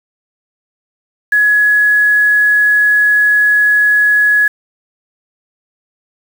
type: tone with quantisation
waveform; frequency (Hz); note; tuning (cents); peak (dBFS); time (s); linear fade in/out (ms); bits
sine; 1686; G#6; +26; -7; 1.32-4.48; 5; 5
effects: none